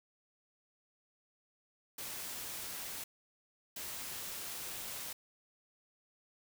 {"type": "noise bursts at uneven times", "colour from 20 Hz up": "white", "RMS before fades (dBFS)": -43, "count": 2, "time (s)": [[1.98, 3.04], [3.76, 5.13]], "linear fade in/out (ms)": 5, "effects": []}